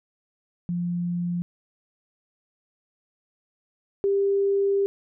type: tone pair in turn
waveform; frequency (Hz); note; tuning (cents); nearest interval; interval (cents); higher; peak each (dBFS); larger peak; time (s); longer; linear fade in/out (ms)
sine; 174.61 / 396.8; F3 / G4; 0 / +21; octave + major second; 1421; second; -24 / -19; second; 0.69-1.42 / 4.04-4.86; second; 0
effects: none